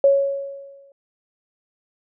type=tone with exponential decay; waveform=sine; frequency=554.4 Hz; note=C#5; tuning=in tune; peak=-9 dBFS; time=0.04-0.92 s; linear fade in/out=2 ms; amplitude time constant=190 ms; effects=none